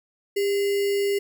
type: tone with sample-and-hold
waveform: sine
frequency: 401 Hz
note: G4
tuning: 39 cents sharp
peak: -20 dBFS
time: 0.36-1.19 s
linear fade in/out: 10 ms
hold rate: 2450 Hz
effects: none